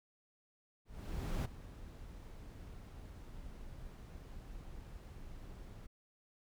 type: noise with ADSR envelope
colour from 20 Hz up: brown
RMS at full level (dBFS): -34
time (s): 0.85-5.87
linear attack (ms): 600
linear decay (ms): 12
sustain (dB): -16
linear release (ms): 10
effects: none